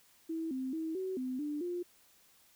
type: tone with pitch steps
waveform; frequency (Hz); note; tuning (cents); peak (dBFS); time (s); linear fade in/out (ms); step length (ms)
sine; 324.7 / 260.8 / 321.1 / 376.4 / 256.1 / 295.8 / 352.5; E4 / C4 / E4 / F#4 / C4 / D4 / F4; -26 / -5 / -45 / +30 / -37 / +13 / +16; -34; 0.29-1.83; 10; 220
effects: white hiss -65 dBFS RMS until 2.55 s